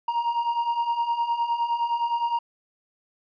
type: beating tone pair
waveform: triangle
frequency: 932.3 / 942 Hz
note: A#5 / A#5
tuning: 0 / +18 cents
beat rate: 9.7 Hz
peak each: -27 / -22 dBFS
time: 0.08-2.39 s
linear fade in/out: 5 ms
effects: resampled to 11025 Hz